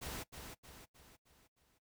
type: noise with echo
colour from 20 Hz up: pink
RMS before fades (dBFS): -44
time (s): 0.01-0.24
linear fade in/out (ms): 20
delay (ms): 310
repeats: 5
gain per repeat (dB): -6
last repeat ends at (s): 1.79
effects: noise-tail reverb RT60 0.1 s tail -19 dB re dry